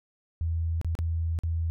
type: tone with dropouts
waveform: sine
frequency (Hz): 82.41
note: E2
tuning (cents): 0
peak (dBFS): -25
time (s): 0.41-1.7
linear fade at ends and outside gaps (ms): 0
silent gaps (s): 0.814-0.846 / 0.952-0.989 / 1.389-1.435
effects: none